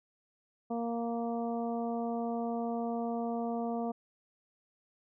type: harmonic tone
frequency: 233.1 Hz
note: A#3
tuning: in tune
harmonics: 1 / 2 / 3 / 4 / 5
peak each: -34 / -38 / -37 / -47 / -49 dBFS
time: 0.7-3.92 s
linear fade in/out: 10 ms
effects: none